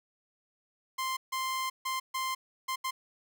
sawtooth tone bursts at uneven times, 1046.5 Hz, C6, in tune, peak -27 dBFS, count 6, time 0.98-1.17 / 1.32-1.7 / 1.85-2 / 2.14-2.35 / 2.68-2.76 / 2.84-2.91 s, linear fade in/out 10 ms, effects none

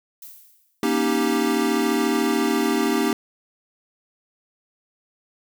violet noise with exponential decay, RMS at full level -38 dBFS, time 0.22-0.91 s, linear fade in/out 2 ms, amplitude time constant 150 ms
square chord, Eb dominant seventh, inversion second, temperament equal with one note detuned, 236.7 / 277.2 / 311.1 / 392 Hz, Bb3 / Db4 / Eb4 / G4, +27 / 0 / 0 / 0 cents, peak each -25 / -26 / -25 / -25 dBFS, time 0.83-3.13 s, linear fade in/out 2 ms
effects none

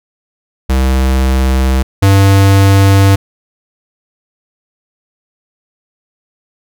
square tone pair in turn, 65.41 / 98 Hz, C2 / G2, 0 / 0 cents, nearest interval perfect fifth, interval 700 cents, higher second, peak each -9 / -5 dBFS, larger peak second, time 0.69-1.83 / 2.02-3.16 s, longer neither, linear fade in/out 10 ms, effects none

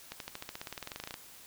accelerating click train, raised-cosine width 0.2 ms, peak -22 dBFS, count 20, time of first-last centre 0.12-1.141 s, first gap 82 ms, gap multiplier 0.95, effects white hiss -53 dBFS RMS until 1.46 s

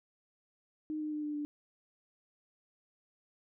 sine tone with pitch steps, 307.8 / 304.4 / 301.1 / 297.8 / 294.6 Hz, D#4 / D#4 / D4 / D4 / D4, -19 / -38 / +43 / +24 / +6 cents, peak -34 dBFS, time 0.9-1.45 s, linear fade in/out 0 ms, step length 110 ms, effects none

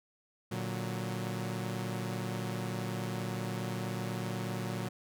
sawtooth chord, Bb augmented, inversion none, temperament equal, 116.54 / 146.83 / 185 Hz, Bb2 / D3 / F#3, 0 / 0 / 0 cents, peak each -33 / -39 / -34 dBFS, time 0.51-4.89 s, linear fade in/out 10 ms, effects none

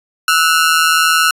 sawtooth ring-modulated tone, 1389 Hz, F6, 10 cents flat, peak -3 dBFS, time 0.28-1.31 s, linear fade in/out 2 ms, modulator 80.7 Hz, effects resampled to 32000 Hz

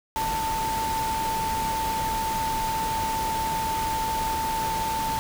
sine tone in noise, 890 Hz, A5, 20 cents sharp, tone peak -25 dBFS, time 0.16-5.19 s, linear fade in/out 0 ms, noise pink, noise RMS -32 dBFS, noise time 0.16-5.19 s, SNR +4 dB, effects none

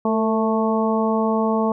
harmonic tone with a mistuned harmonic, 220 Hz, A3, in tune, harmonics 1 / 2 / 3 / 4 / 5, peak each -20 / -23 / -25 / -26 / -27 dBFS, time 0.05-1.72 s, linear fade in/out 2 ms, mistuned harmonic 2, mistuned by +32 cents, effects none

